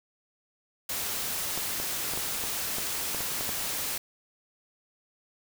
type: noise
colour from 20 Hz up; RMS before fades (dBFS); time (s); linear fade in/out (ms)
white; -32; 0.89-3.98; 5
type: clicks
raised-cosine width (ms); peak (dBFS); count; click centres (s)
1; -22; 10; 1.576 / 1.8 / 2.136 / 2.175 / 2.438 / 2.784 / 3.147 / 3.206 / 3.409 / 3.492
effects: none